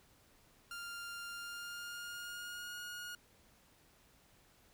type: tone with pitch glide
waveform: sawtooth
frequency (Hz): 1396.9 to 1437.8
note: F6 to F6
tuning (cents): 0 to +50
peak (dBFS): -40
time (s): 0.71-3.15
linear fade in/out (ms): 2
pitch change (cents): +50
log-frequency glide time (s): 1.31-2.78
effects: pink hiss -67 dBFS RMS until 4.73 s